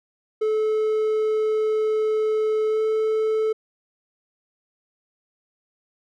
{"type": "tone with pitch glide", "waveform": "triangle", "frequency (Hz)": [433.1, 437.1], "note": ["A4", "A4"], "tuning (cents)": [-27, -11], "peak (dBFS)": -17, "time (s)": [0.41, 3.53], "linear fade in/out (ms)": 10, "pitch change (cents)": 16, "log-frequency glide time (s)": [2.68, 2.81], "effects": []}